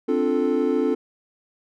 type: chord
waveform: triangle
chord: D minor seventh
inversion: third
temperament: equal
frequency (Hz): 261.6 / 293.7 / 349.2 / 440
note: C4 / D4 / F4 / A4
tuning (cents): 0 / 0 / 0 / 0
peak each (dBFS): -22 / -23 / -24 / -21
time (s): 0.08-0.95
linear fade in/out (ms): 10
effects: none